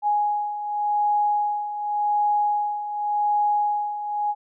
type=beating tone pair; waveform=sine; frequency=830.6 / 831.48 Hz; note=G#5 / G#5; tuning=0 / +2 cents; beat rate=0.88 Hz; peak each=-27 / -21 dBFS; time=0.02-4.35 s; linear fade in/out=50 ms; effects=none